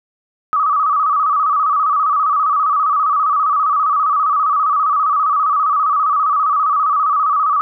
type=tone with vibrato; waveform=sine; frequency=1209 Hz; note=D6; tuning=50 cents sharp; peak=-12 dBFS; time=0.53-7.61 s; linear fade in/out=0 ms; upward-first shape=square; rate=15 Hz; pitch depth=82 cents each way; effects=none